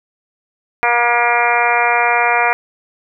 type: harmonic tone with a mistuned harmonic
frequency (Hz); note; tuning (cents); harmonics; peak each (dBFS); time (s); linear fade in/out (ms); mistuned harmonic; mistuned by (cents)
238.2; A#3; +38; 2 / 3 / 4 / 5 / 6 / 7 / 8 / 9 / 10; -23 / -17 / -18 / -22 / -20 / -23 / -22 / -22 / -19; 0.83-2.53; 0; 8; +21
effects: none